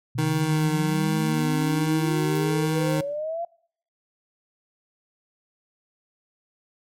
sine exponential sweep, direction up, 123.5 to 694 Hz, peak -26 dBFS, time 0.15-3.45 s, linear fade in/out 5 ms
25% pulse tone with vibrato, 155.56 Hz, D#3, in tune, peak -18 dBFS, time 0.18-3.01 s, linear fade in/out 5 ms, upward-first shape sine, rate 1.3 Hz, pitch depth 19 cents each way
blue noise with exponential decay, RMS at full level -38 dBFS, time 2.35-2.47 s, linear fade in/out 2 ms, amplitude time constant 26 ms
effects noise-tail reverb RT60 0.6 s tail -24 dB re dry + MP3 64 kbps

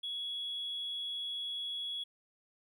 triangle tone, 3357 Hz, G#7, 18 cents sharp, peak -33 dBFS, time 0.03-2.04 s, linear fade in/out 10 ms, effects tanh soft clip ceiling -33 dBFS

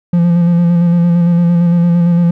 triangle tone with vibrato, 172.2 Hz, F3, 24 cents flat, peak -5 dBFS, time 0.13-2.31 s, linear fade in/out 5 ms, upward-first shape square, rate 8.8 Hz, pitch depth 22 cents each way, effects none

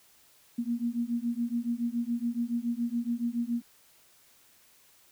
sine beating tone pair, 233.1 / 240.2 Hz, A#3 / B3, 0 / -48 cents, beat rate 7.1 Hz, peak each -31 dBFS, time 0.58-3.62 s, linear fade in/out 10 ms, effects white hiss -61 dBFS RMS until 5.11 s

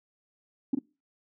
sine tone with echo, 272.2 Hz, C#4, 31 cents flat, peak -20 dBFS, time 0.73-0.75 s, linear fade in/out 5 ms, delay 40 ms, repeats 1, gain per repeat -4 dB, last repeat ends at 0.79 s, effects noise-tail reverb RT60 0.3 s tail -24 dB re dry + tanh soft clip ceiling -17 dBFS

